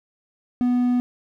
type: tone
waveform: triangle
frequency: 246.4 Hz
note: B3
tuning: 4 cents flat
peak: -15 dBFS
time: 0.61-1 s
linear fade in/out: 0 ms
effects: 9-bit